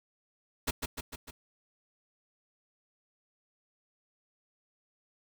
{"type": "noise with echo", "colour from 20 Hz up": "pink", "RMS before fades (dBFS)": -30, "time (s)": [0.67, 0.71], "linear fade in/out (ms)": 10, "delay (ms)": 150, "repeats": 4, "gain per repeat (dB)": -4, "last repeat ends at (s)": 1.31, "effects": []}